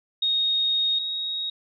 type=tone pair in turn; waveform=sine; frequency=3729 / 3772 Hz; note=A#7 / A#7; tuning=0 / +20 cents; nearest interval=unison; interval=20 cents; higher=second; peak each=-20 / -26 dBFS; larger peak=first; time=0.22-0.99 / 0.99-1.5 s; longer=first; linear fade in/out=5 ms; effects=none